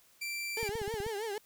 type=tone; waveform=sawtooth; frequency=2349 Hz; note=D7; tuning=in tune; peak=-32 dBFS; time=0.21-0.69 s; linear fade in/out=10 ms
type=tone with vibrato; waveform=35% pulse; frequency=427.2 Hz; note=G#4; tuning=49 cents sharp; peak=-33 dBFS; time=0.57-1.38 s; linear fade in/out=2 ms; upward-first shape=triangle; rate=6.3 Hz; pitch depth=160 cents each way
type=click train; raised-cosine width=5 ms; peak=-30 dBFS; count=8; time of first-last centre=0.63-1.065 s; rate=16.1 Hz
effects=white hiss -64 dBFS RMS until 1.45 s